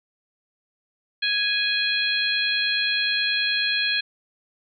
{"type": "harmonic tone", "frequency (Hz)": 830.6, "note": "G#5", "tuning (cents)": 0, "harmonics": [2, 3, 4, 5], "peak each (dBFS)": [-26, -26, -26, -26], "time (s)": [1.22, 4.01], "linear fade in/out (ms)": 10, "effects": []}